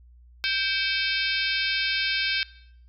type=harmonic tone with a mistuned harmonic; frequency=523.3 Hz; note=C5; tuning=in tune; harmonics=3 / 4 / 5 / 6 / 7 / 8 / 9 / 10; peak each=-29 / -30 / -31 / -32 / -32 / -33 / -34 / -34 dBFS; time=0.44-2.43 s; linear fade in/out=0 ms; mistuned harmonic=4; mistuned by=+150 cents; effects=noise-tail reverb RT60 0.7 s tail -19 dB re dry + added 60 Hz sine -49 dBFS peak until 2.88 s